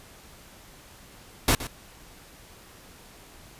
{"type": "noise with echo", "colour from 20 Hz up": "pink", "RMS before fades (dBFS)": -20, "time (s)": [1.48, 1.55], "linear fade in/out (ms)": 2, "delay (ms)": 120, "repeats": 1, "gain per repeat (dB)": -14, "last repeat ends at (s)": 1.67, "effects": ["pink hiss -50 dBFS RMS until 3.59 s", "resampled to 32000 Hz"]}